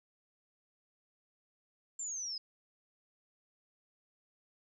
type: linear sweep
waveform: sine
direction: down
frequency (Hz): 7400 to 4978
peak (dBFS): -37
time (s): 1.99-2.38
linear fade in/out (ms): 5
effects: none